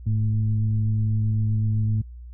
sine tone with frequency modulation, 107.1 Hz, A2, 46 cents flat, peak -19 dBFS, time 0.06-2.02 s, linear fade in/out 10 ms, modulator 111 Hz, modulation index 0.47, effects added 60 Hz sine -37 dBFS peak until 2.33 s

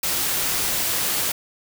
white noise, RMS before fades -23 dBFS, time 0.03-1.32 s, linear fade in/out 5 ms, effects none

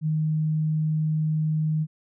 sine tone, 155.56 Hz, D#3, in tune, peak -21 dBFS, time 0.01-1.87 s, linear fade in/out 50 ms, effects none

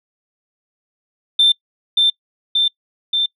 sine tone with echo, 3569 Hz, A7, 24 cents sharp, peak -8 dBFS, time 1.39-1.52 s, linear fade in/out 5 ms, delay 580 ms, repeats 3, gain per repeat -2 dB, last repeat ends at 3.26 s, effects noise-tail reverb RT60 0.1 s tail -25 dB re dry + tanh soft clip ceiling -5 dBFS

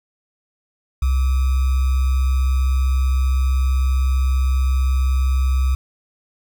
sine tone with sample-and-hold, 65.4 Hz, C2, in tune, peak -14 dBFS, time 1.02-5.75 s, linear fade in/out 5 ms, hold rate 1225 Hz, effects none

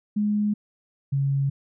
sine tone pair in turn, 208.7 / 138.29 Hz, G#3 / C#3, +9 / -4 cents, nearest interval perfect fifth, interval 713 cents, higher first, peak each -20 dBFS, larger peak neither, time 0.16-0.54 / 1.12-1.5 s, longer neither, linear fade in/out 10 ms, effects none

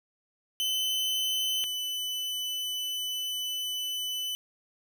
40% pulse tone pair in turn, 3036 / 2999 Hz, F#7 / F#7, +44 / +23 cents, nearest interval unison, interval 21 cents, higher first, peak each -26 / -30 dBFS, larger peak first, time 0.6-1.64 / 1.64-4.35 s, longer second, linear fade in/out 0 ms, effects none

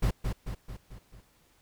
brown noise with echo, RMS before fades -25 dBFS, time 0.02-0.11 s, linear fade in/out 10 ms, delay 220 ms, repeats 5, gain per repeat -5 dB, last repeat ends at 1.21 s, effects pink hiss -65 dBFS RMS until 1.61 s

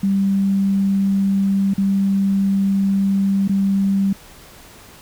sine tone with dropouts, 196 Hz, G3, in tune, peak -14 dBFS, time 0.03-4.13 s, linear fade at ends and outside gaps 5 ms, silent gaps 1.738-1.779 / 3.478-3.493 s, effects pink hiss -43 dBFS RMS until 5.01 s

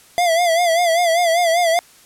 square tone with vibrato, 681 Hz, F5, 44 cents flat, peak -14 dBFS, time 0.18-1.79 s, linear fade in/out 0 ms, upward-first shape sine, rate 5.1 Hz, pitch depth 82 cents each way, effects white hiss -48 dBFS RMS until 2.05 s + low-pass 12000 Hz 12 dB/octave

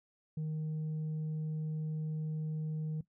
sine tone, 155.56 Hz, D#3, in tune, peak -31 dBFS, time 0.37-3.01 s, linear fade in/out 5 ms, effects noise-tail reverb RT60 0.1 s tail -17 dB re dry + tanh soft clip ceiling -33 dBFS

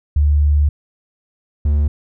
sine / triangle tone pair in turn, 73.42 / 73.42 Hz, D2 / D2, 0 / 0 cents, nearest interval unison, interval 0 cents, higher neither, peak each -10 dBFS, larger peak neither, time 0.16-0.69 / 1.65-1.88 s, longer first, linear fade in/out 5 ms, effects none

